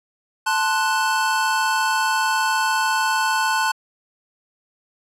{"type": "chord", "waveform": "square", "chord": "F# diminished", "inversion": "first", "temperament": "equal", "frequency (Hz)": [880, 1046.5, 1480], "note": ["A5", "C6", "F#6"], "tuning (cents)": [0, 0, 0], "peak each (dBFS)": [-22, -25, -23], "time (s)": [0.46, 3.72], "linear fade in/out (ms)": 10, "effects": ["low-pass 11000 Hz 12 dB/octave"]}